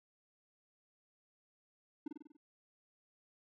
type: tone with echo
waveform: triangle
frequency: 298.5 Hz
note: D4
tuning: 28 cents sharp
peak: -35 dBFS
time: 2.06-2.08 s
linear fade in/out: 5 ms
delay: 48 ms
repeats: 6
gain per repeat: -4 dB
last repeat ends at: 2.368 s
effects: none